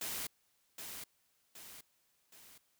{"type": "noise with echo", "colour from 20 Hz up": "white", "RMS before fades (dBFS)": -40, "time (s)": [0.01, 0.27], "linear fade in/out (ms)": 5, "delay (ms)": 770, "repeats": 3, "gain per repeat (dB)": -6, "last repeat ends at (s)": 2.58, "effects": ["white hiss -75 dBFS RMS until 2.79 s"]}